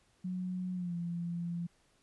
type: tone with pitch glide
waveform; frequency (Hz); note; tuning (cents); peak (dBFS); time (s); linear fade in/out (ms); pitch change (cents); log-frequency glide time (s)
sine; 182.8 to 171.55; F#3 to F3; -21 to -31; -34; 0.24-1.67; 10; -110; 0.74-0.95
effects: pink hiss -70 dBFS RMS until 2.02 s + resampled to 24000 Hz